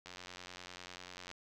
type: click train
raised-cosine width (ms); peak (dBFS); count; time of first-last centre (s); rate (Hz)
0.2; -30; 114; 0.06-1.314; 90.1
effects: none